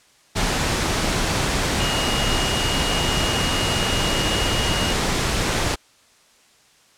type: tone in noise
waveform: sine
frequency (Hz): 2868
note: F7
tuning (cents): +45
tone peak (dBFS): -26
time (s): 1.79-4.94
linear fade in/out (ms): 20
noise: pink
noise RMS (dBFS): -21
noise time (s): 0.35-5.76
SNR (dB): -8
effects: white hiss -55 dBFS RMS until 6.97 s + low-pass 8000 Hz 12 dB/octave